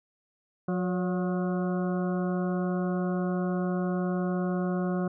harmonic tone with a mistuned harmonic, 180.6 Hz, F#3, 42 cents flat, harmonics 1 / 2 / 3 / 4 / 6 / 7 / 8, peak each -27 / -33 / -37 / -39 / -43 / -44 / -45 dBFS, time 0.68-5.08 s, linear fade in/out 5 ms, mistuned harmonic 3, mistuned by +56 cents, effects none

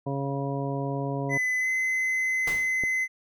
harmonic tone, 138.59 Hz, C#3, in tune, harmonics 1 / 2 / 3 / 4 / 5 / 7, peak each -30 / -33 / -35 / -36 / -37 / -38 dBFS, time 0.06-1.38 s, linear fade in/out 10 ms
triangle tone with pitch glide, 2012 to 2044 Hz, B6 to C7, +32 to -41 cents, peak -22 dBFS, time 1.29-3.08 s, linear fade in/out 50 ms, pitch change +27 cents, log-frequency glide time 1.59-1.68 s
pink noise with exponential decay, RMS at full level -32 dBFS, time 2.47-2.81 s, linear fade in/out 5 ms, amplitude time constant 72 ms
click, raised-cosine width 2 ms, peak -22 dBFS, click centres 2.837 s
effects none

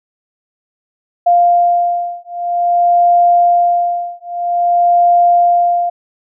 sine beating tone pair, 698.5 / 699.01 Hz, F5 / F5, 0 / +1 cents, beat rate 0.51 Hz, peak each -12 dBFS, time 1.26-5.9 s, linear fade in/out 10 ms, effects none

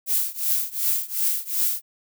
violet noise with tremolo, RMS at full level -20 dBFS, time 0.06-1.82 s, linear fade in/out 50 ms, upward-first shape triangle, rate 2.7 Hz, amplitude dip 95%, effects none

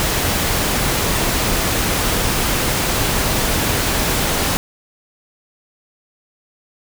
pink noise, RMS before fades -18 dBFS, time 0-4.57 s, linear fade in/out 0 ms, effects none

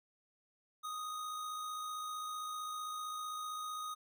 square tone with amplitude modulation, 1244.5 Hz, D#6, in tune, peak -39 dBFS, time 0.83-3.95 s, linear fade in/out 20 ms, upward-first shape sine, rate 55.5 Hz, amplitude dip 30%, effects none

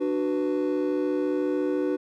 triangle chord, B minor, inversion first, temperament just, 296.3 / 370.4 / 493.9 Hz, D4 / F#4 / B4, +15 / +2 / 0 cents, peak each -24 / -25 / -27 dBFS, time 0-1.97 s, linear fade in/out 20 ms, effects tanh soft clip ceiling -14 dBFS

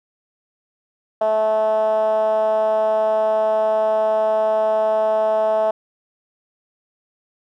10% pulse tone with band-pass filter, 217.3 Hz, A3, 21 cents flat, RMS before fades -18 dBFS, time 1.21-5.71 s, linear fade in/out 5 ms, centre 700 Hz, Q 8.2, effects none

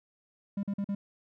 triangle tone bursts, 200 Hz, G3, 35 cents sharp, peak -27 dBFS, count 4, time 0.57-0.95 s, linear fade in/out 5 ms, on 62 ms, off 44 ms, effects none

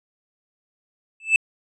triangle tone with exponential growth, 2633 Hz, E7, 3 cents flat, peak -7 dBFS, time 1.2-1.36 s, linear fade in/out 2 ms, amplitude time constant 33 ms, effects resampled to 24000 Hz

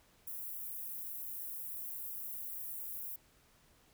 white high-pass noise, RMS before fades -43 dBFS, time 0.27-3.16 s, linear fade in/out 5 ms, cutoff 12000 Hz, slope 24 dB/octave, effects pink hiss -67 dBFS RMS until 3.93 s

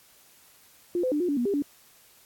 sine tone with pitch steps, 350.8 / 510 / 296.2 / 356 / 286.4 / 240.9 / 400.1 / 287.1 Hz, F4 / C5 / D4 / F4 / D4 / B3 / G4 / D4, +8 / -44 / +15 / +33 / -43 / -43 / +35 / -39 cents, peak -23 dBFS, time 0.95-1.622 s, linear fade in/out 2 ms, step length 84 ms, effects white hiss -57 dBFS RMS until 2.25 s + AAC 64 kbps

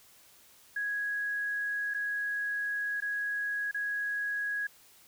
sine tone with dropouts, 1661.2 Hz, G#6, in tune, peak -30 dBFS, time 0.76-4.67 s, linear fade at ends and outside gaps 5 ms, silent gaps 1.939-1.945 / 3.004-3.021 / 3.713-3.744 s, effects white hiss -59 dBFS RMS until 5.07 s

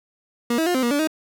30% pulse tone with pitch steps, 237.9 / 322.8 / 355.1 / 259.4 / 238.3 / 288.3 / 313.9 Hz, A#3 / E4 / F4 / C4 / A#3 / D4 / D#4, +35 / -36 / +29 / -15 / +38 / -32 / +15 cents, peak -16 dBFS, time 0.5-1.074 s, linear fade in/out 5 ms, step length 82 ms, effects none

